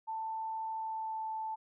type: tone with pitch glide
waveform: sine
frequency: 887 to 879.3 Hz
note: A5 to A5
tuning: +14 to -1 cents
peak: -35 dBFS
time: 0.07-1.56 s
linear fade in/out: 20 ms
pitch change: -15 cents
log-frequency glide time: 0.71-1.32 s
effects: none